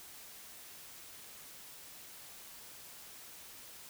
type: silence
effects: white hiss -52 dBFS RMS until 3.89 s